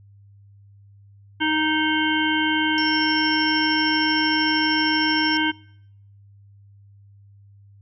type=harmonic tone; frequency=311.1 Hz; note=D#4; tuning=in tune; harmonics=1 / 3 / 5 / 7 / 9 / 10; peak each=-23 / -26 / -24 / -28 / -32 / -27 dBFS; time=1.4-5.52 s; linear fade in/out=20 ms
type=tone with tremolo; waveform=sine; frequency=5430 Hz; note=F8; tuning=50 cents flat; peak=-24 dBFS; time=2.78-5.37 s; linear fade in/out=0 ms; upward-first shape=triangle; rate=13 Hz; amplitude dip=40%
effects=noise-tail reverb RT60 0.8 s tail -26 dB re dry + added 100 Hz sine -47 dBFS peak until 7.81 s